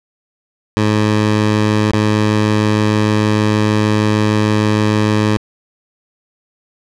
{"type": "tone with dropouts", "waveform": "15% pulse", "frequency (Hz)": 106.5, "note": "G#2", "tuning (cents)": 44, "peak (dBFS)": -5, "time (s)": [0.77, 5.37], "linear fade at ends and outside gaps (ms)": 0, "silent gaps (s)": [1.915, 1.935], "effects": ["low-pass 6000 Hz 12 dB/octave"]}